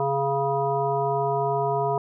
harmonic tone, 138.59 Hz, C#3, in tune, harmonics 1 / 3 / 5 / 7 / 9, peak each -30 / -26 / -26 / -27 / -36 dBFS, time 0-1.98 s, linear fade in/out 2 ms, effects none

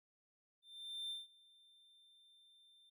triangle tone with ADSR envelope, 3577 Hz, A7, 28 cents sharp, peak -39 dBFS, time 0.62-2.9 s, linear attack 480 ms, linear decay 170 ms, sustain -24 dB, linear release 10 ms, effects none

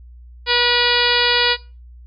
harmonic tone, 484 Hz, B4, 35 cents flat, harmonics 1 / 2 / 3 / 4 / 5 / 6 / 7 / 8 / 9 / 10, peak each -23 / -23 / -23 / -23 / -23 / -23 / -23 / -23 / -23 / -23 dBFS, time 0.46-1.57 s, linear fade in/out 50 ms, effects noise-tail reverb RT60 0.3 s tail -19 dB re dry + added 60 Hz sine -38 dBFS peak until 2.06 s

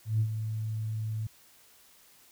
sine tone with ADSR envelope, 109.6 Hz, A2, 6 cents flat, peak -21 dBFS, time 0.05-1.27 s, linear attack 150 ms, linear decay 73 ms, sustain -9 dB, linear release 5 ms, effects tanh soft clip ceiling -18 dBFS + white hiss -59 dBFS RMS until 2.31 s

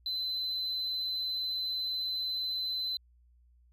triangle tone with amplitude modulation, 4043 Hz, B7, 40 cents sharp, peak -27 dBFS, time 0.06-2.97 s, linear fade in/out 2 ms, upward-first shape sine, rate 184 Hz, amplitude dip 40%, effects tanh soft clip ceiling -27 dBFS + added 60 Hz sine -60 dBFS peak until 3.72 s

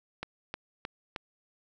click train, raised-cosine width 0.3 ms, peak -19 dBFS, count 4, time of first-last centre 0.23-1.162 s, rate 3.22 Hz, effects none

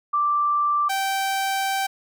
sine / sawtooth tone pair in turn, 1174.7 / 777.9 Hz, D6 / G5, 0 / -14 cents, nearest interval perfect fifth, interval 714 cents, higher first, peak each -18 dBFS, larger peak neither, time 0.13-0.89 / 0.89-1.87 s, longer second, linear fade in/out 10 ms, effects none

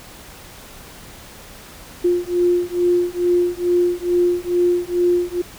sine beating tone pair, 351.7 / 354 Hz, F4 / F4, +12 / +23 cents, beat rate 2.3 Hz, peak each -18 / -18 dBFS, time 2.04-5.42 s, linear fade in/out 10 ms, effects pink hiss -40 dBFS RMS until 5.58 s

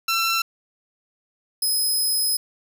15% pulse tone pair in turn, 1347 / 5086 Hz, E6 / D#8, +37 / +37 cents, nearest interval octave + major seventh, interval 2300 cents, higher second, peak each -13 / -14 dBFS, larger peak first, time 0.08-0.42 / 1.62-2.37 s, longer second, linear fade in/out 5 ms, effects none

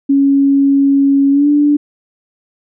sine tone with pitch glide, 277.2 to 292.3 Hz, C#4 to D4, 0 to -8 cents, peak -7 dBFS, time 0.09-1.77 s, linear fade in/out 10 ms, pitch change +92 cents, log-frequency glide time 1.31-1.48 s, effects none

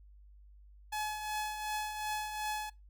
sawtooth tone with tremolo, 851 Hz, G#5, 42 cents sharp, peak -29 dBFS, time 0.92-2.7 s, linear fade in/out 10 ms, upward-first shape triangle, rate 2.7 Hz, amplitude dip 55%, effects noise-tail reverb RT60 0.2 s tail -22 dB re dry + added 50 Hz sine -54 dBFS peak until 2.89 s

